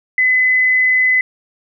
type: tone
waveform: sine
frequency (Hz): 2019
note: B6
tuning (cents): +38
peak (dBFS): -10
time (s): 0.18-1.21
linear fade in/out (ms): 2
effects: none